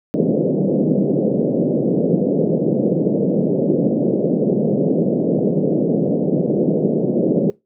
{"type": "band-pass noise", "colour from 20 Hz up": "pink", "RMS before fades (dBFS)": -17, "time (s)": [0.14, 7.5], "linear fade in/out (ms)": 0, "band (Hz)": [150, 560], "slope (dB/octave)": 48, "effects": ["noise-tail reverb RT60 0.2 s tail -21 dB re dry"]}